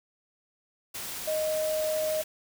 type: tone in noise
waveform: sine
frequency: 622.3 Hz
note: D#5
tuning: in tune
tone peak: -26 dBFS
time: 1.27-2.22 s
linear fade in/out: 10 ms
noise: white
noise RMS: -37 dBFS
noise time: 0.94-2.24 s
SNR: +8 dB
effects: none